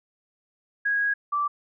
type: tone pair in turn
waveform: sine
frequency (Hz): 1649 / 1166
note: G#6 / D6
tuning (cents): -13 / -13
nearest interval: tritone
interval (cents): 600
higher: first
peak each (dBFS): -21 / -22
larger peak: first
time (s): 0.85-1.14 / 1.32-1.48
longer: first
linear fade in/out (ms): 10
effects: none